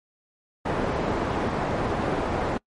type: low-pass noise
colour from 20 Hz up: white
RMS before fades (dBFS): -26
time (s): 0.65-2.58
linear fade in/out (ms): 10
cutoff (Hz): 780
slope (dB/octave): 12
effects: noise-tail reverb RT60 0.1 s tail -25 dB re dry + MP3 48 kbps